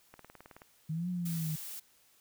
click train, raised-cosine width 0.5 ms, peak -35 dBFS, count 10, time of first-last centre 0.14-0.619 s, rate 18.8 Hz
sine exponential two-way sweep, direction up then down, 153.7 to 181.8 to 153.7 Hz, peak -32 dBFS, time 0.89-1.56 s, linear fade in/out 10 ms, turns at 1.09 s
blue noise, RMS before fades -43 dBFS, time 1.25-1.8 s, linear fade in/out 10 ms
effects white hiss -66 dBFS RMS until 2.2 s

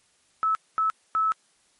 sine tone bursts at uneven times, 1302 Hz, E6, 22 cents flat, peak -20 dBFS, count 3, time 0.43-0.55 / 0.78-0.9 / 1.15-1.32 s, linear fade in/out 0 ms, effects white hiss -64 dBFS RMS until 1.79 s + MP3 48 kbps

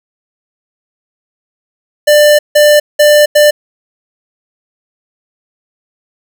square tone bursts at uneven times, 594 Hz, D5, 20 cents sharp, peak -4 dBFS, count 4, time 2.07-2.39 / 2.55-2.8 / 2.99-3.26 / 3.35-3.51 s, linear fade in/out 10 ms, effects none

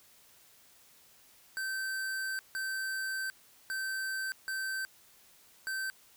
square tone bursts at uneven times, 1549 Hz, G6, 21 cents flat, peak -34 dBFS, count 5, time 1.57-2.39 / 2.55-3.3 / 3.7-4.32 / 4.48-4.85 / 5.67-5.9 s, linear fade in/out 0 ms, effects white hiss -61 dBFS RMS until 6.16 s

